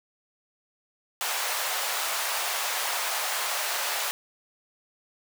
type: high-pass noise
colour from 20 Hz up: pink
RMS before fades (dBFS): -29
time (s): 1.21-4.11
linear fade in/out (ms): 0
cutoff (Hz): 670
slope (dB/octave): 24
effects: none